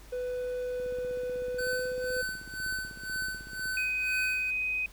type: tone with pitch glide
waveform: triangle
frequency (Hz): 497.9 to 504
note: B4 to B4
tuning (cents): +14 to +35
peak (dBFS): -29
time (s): 0.12-2.22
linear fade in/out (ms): 10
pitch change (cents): +21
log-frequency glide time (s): 1.63-1.69
type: click train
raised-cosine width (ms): 3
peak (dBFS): -35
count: 47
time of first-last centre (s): 0.8-3.657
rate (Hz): 16.1
type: tone with tremolo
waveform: square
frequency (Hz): 1518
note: F#6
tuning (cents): +44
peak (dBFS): -31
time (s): 1.58-4.51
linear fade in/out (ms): 10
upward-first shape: sine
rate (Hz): 2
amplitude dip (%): 80
type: tone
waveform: sine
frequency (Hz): 2509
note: D#7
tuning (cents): +14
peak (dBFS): -28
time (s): 3.77-4.86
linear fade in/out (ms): 2
effects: added 50 Hz sine -50 dBFS peak until 4.92 s + pink hiss -55 dBFS RMS until 4.92 s